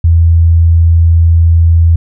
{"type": "tone", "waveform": "sine", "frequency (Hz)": 83.2, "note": "E2", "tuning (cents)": 17, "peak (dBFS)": -3, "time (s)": [0.04, 1.96], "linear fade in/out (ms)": 5, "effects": []}